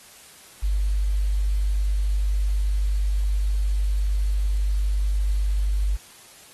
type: tone with quantisation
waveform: sine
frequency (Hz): 50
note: G1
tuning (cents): +35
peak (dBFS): -19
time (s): 0.62-5.97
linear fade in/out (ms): 20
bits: 8
effects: white hiss -48 dBFS RMS until 6.53 s + AAC 32 kbps